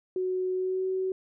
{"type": "tone with pitch glide", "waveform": "sine", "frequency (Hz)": [370, 376.3], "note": ["F#4", "F#4"], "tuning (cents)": [0, 29], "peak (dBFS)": -26, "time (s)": [0.16, 1.12], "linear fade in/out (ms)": 2, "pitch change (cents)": 29, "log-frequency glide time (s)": [0.53, 0.86], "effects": []}